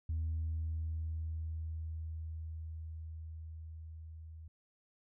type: tone with level ramp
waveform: sine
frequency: 80 Hz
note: D#2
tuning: 49 cents sharp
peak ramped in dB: -31 to -47 dBFS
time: 0.09-4.48 s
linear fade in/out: 5 ms
effects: tanh soft clip ceiling -30 dBFS